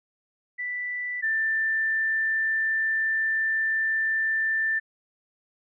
sine tone pair in turn, 1975.5 / 1777.2 Hz, B6 / A6, 0 / +17 cents, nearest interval major second, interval 183 cents, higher first, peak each -28 / -22 dBFS, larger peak second, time 0.58-1.22 / 1.22-4.8 s, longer second, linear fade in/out 20 ms, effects none

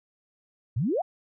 sine exponential sweep, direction up, 98.9 to 794 Hz, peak -23 dBFS, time 0.76-1.02 s, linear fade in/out 10 ms, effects none

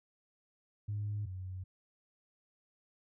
sine tone pair in turn, 103.83 / 92.86 Hz, G#2 / F#2, 0 / +7 cents, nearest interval major second, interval 193 cents, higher first, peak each -33 / -39 dBFS, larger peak first, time 0.88-1.26 / 1.26-1.64 s, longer neither, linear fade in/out 10 ms, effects tanh soft clip ceiling -30 dBFS

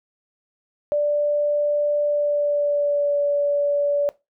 sine tone with pitch glide, 587.3 to 575.9 Hz, D5 to D5, 0 to -34 cents, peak -17 dBFS, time 0.92-4.09 s, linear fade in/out 0 ms, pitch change -34 cents, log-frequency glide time 2.04-3.18 s, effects noise-tail reverb RT60 0.2 s tail -18 dB re dry

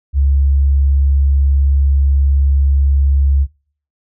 sine tone, 69.3 Hz, C#2, in tune, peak -9 dBFS, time 0.13-3.47 s, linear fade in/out 50 ms, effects noise-tail reverb RT60 0.5 s tail -23 dB re dry

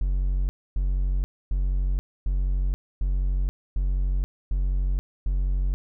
triangle tone bursts, 46.25 Hz, F#1, in tune, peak -19 dBFS, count 8, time 0.01-5.74 s, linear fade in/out 0 ms, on 480 ms, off 270 ms, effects none

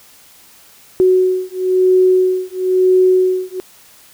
sine beating tone pair, 370 / 371 Hz, F#4 / F#4, 0 / +5 cents, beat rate 1 Hz, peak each -13 dBFS, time 1-3.6 s, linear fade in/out 0 ms, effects white hiss -45 dBFS RMS until 4.13 s

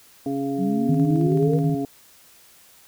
harmonic tone, 138.5 Hz, C#3, 1 cent flat, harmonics 1 / 2 / 3 / 5, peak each -35 / -24 / -30 / -33 dBFS, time 0.26-1.85 s, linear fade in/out 2 ms
sine exponential sweep, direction up, 180 to 489.9 Hz, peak -21 dBFS, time 0.57-1.6 s, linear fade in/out 50 ms
sine tone with tremolo, 155.56 Hz, D#3, in tune, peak -18 dBFS, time 0.89-1.75 s, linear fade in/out 5 ms, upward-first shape square, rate 9.3 Hz, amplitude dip 30%
effects white hiss -52 dBFS RMS until 2.87 s

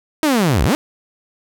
sawtooth linear two-way sweep, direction down then up, 323.1 to 49.55 to 323.1 Hz, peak -9 dBFS, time 0.23-0.75 s, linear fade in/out 0 ms, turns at 0.64 s, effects none

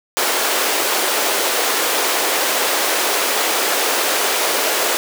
pink high-pass noise, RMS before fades -18 dBFS, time 0.17-4.97 s, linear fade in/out 0 ms, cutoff 380 Hz, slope 24 dB/octave, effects none

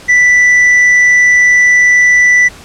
sine tone with tanh clipping, 1975.5 Hz, B6, in tune, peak -5 dBFS, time 0.08-2.49 s, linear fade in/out 20 ms, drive 4 dB, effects pink hiss -34 dBFS RMS until 2.64 s + low-pass 9000 Hz 12 dB/octave

